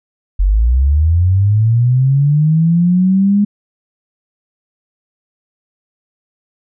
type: linear sweep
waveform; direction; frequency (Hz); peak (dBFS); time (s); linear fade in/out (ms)
sine; up; 44.15 to 207; -8; 0.39-3.45; 10
effects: none